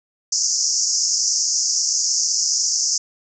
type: band-pass noise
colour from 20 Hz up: white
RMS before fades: -20 dBFS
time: 0.32-2.98 s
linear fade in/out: 5 ms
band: 5000 to 6900 Hz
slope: 96 dB/octave
effects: none